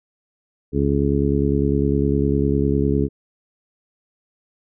harmonic tone, 69.9 Hz, C#2, 15 cents sharp, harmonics 1 / 2 / 3 / 4 / 5 / 6, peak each -23 / -22 / -24 / -22 / -26 / -23 dBFS, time 0.72-3.09 s, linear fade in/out 50 ms, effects none

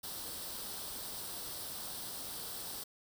white noise with comb filter, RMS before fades -43 dBFS, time 0.03-2.84 s, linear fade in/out 10 ms, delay 0.22 ms, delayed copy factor +0.6, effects none

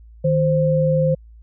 sine tone pair together, 155.58 / 523.3 Hz, D#3 / C5, 0 / 0 cents, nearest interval octave + major sixth, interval 2100 cents, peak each -17 dBFS, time 0.24-1.15 s, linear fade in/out 10 ms, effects added 56 Hz sine -41 dBFS peak until 1.42 s

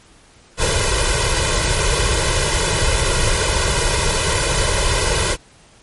pink noise with comb filter, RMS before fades -17 dBFS, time 0.57-5.37 s, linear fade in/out 50 ms, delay 2 ms, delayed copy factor +0.9, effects pink hiss -49 dBFS RMS until 5.82 s + MP3 48 kbps

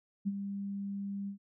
sine tone with ADSR envelope, 199.1 Hz, G3, 27 cents sharp, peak -27 dBFS, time 0.25-1.38 s, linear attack 25 ms, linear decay 37 ms, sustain -8 dB, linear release 100 ms, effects none

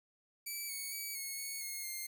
5% pulse tone with pitch steps, 2310 / 2225 / 2282 / 2187 / 2212 / 2157 / 2118 Hz, D7 / C#7 / C#7 / C#7 / C#7 / C#7 / C7, -29 / +6 / +50 / -24 / -4 / -48 / +21 cents, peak -30 dBFS, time 0.46-2.07 s, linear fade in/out 10 ms, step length 230 ms, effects 12-bit

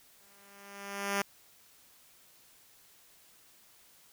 5% pulse tone with exponential growth, 199.7 Hz, G3, 32 cents sharp, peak -16 dBFS, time 0.2-1.22 s, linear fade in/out 5 ms, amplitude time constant 220 ms, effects white hiss -61 dBFS RMS until 4.12 s

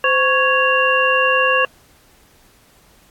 harmonic tone with a mistuned harmonic, 554.4 Hz, C#5, in tune, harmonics 1 / 2 / 3 / 5, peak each -18 / -18 / -18 / -18 dBFS, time 0.04-1.65 s, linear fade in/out 2 ms, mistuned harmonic 1, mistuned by -120 cents, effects pink hiss -52 dBFS RMS until 3.1 s + AAC 64 kbps

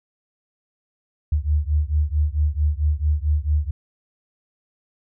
sine beating tone pair, 73.2 / 77.7 Hz, D2 / D#2, -5 / -2 cents, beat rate 4.5 Hz, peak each -20 / -21 dBFS, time 1.32-3.71 s, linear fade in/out 5 ms, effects none

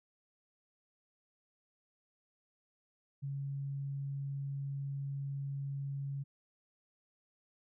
sine tone, 139 Hz, C#3, 5 cents sharp, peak -36 dBFS, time 3.22-6.24 s, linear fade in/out 20 ms, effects none

